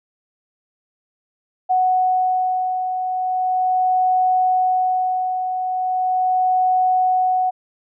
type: beating tone pair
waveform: sine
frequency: 740 / 740.39 Hz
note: F#5 / F#5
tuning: 0 / +1 cents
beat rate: 0.39 Hz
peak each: -25 / -16 dBFS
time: 1.69-7.51 s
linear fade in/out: 20 ms
effects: none